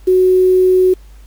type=tone with quantisation; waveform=sine; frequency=370 Hz; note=F#4; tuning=in tune; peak=-7 dBFS; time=0.07-0.94 s; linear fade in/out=10 ms; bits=6; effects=added 50 Hz sine -36 dBFS peak until 1.26 s + pink hiss -51 dBFS RMS until 1.26 s